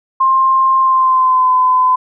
sine tone with pitch glide, 1057 to 1016.9 Hz, C6 to C6, +17 to -50 cents, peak -8 dBFS, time 0.2-1.96 s, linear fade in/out 10 ms, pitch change -67 cents, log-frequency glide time 0.79-1.52 s, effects none

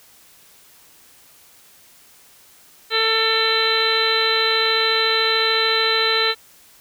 harmonic tone, 446.6 Hz, A4, 26 cents sharp, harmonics 1 / 2 / 3 / 4 / 5 / 6 / 7 / 8 / 9, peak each -23 / -30 / -24 / -24 / -26 / -30 / -27 / -31 / -20 dBFS, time 2.9-6.35 s, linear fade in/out 50 ms, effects white hiss -50 dBFS RMS until 6.8 s

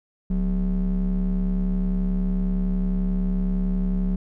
triangle ring-modulated tone, 110.1 Hz, A2, 2 cents sharp, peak -15 dBFS, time 0.3-4.16 s, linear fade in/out 5 ms, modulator 74.6 Hz, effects none

